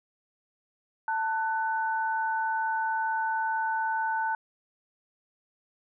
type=tone pair together; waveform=sine; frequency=888.9 / 1495 Hz; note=A5 / F#6; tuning=+17 / +17 cents; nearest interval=major sixth; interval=900 cents; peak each=-27 / -31 dBFS; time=1.08-4.35 s; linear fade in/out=2 ms; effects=none